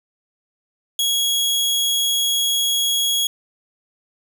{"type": "tone", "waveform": "sawtooth", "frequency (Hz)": 3322, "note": "G#7", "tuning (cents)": 0, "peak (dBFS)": -14, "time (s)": [0.99, 3.27], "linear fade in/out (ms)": 2, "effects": []}